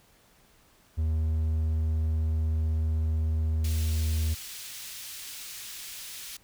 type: tone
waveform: triangle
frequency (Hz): 79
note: D#2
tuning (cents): +27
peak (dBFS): -22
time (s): 0.97-4.35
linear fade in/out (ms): 20
type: high-pass noise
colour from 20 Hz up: pink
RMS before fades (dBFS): -41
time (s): 3.64-6.37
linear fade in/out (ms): 5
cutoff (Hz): 3000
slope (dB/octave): 12
effects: pink hiss -61 dBFS RMS until 6.43 s